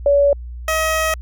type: tone pair in turn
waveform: sine / 15% pulse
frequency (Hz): 568 / 635.4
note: C#5 / D#5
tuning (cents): +42 / +36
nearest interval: major second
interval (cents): 194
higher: second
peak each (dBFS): -10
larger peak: neither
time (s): 0.06-0.33 / 0.68-1.14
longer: second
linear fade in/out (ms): 2
effects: added 60 Hz sine -28 dBFS peak until 1.21 s